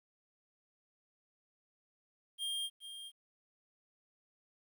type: tone with echo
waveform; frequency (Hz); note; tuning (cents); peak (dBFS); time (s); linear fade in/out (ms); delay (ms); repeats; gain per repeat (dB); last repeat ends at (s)
square; 3210; G7; +40; -36; 2.38-2.7; 50; 420; 1; -10; 3.12
effects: 12-bit